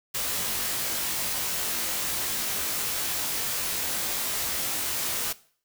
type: noise with comb filter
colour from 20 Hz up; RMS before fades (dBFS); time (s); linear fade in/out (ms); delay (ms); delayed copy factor
white; -29; 0.14-5.33; 10; 20; -0.95
effects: noise-tail reverb RT60 0.5 s tail -19 dB re dry